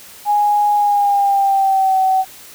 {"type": "tone with pitch glide", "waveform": "sine", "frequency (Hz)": [828, 759.3], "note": ["G#5", "F#5"], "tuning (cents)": [-5, 45], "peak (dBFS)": -11, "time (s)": [0.25, 2.25], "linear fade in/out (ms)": 50, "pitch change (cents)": -150, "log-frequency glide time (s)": [0.76, 1.99], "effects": ["white hiss -39 dBFS RMS until 2.54 s"]}